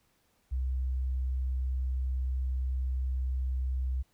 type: tone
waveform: sine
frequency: 64.5 Hz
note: C2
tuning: 24 cents flat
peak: -27 dBFS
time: 0.51-4.03 s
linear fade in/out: 20 ms
effects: tanh soft clip ceiling -24 dBFS + pink hiss -71 dBFS RMS until 4.13 s